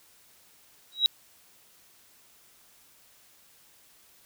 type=tone with exponential growth; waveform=sine; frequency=3859 Hz; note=B7; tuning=41 cents flat; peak=-14 dBFS; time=0.92-1.06 s; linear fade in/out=0 ms; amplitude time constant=29 ms; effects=white hiss -59 dBFS RMS until 4.25 s